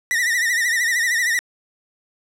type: tone with vibrato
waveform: 45% pulse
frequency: 1900 Hz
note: A#6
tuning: 33 cents sharp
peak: -17 dBFS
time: 0.11-1.39 s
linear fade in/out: 0 ms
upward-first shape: triangle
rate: 13 Hz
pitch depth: 110 cents each way
effects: low-pass 12000 Hz 12 dB/octave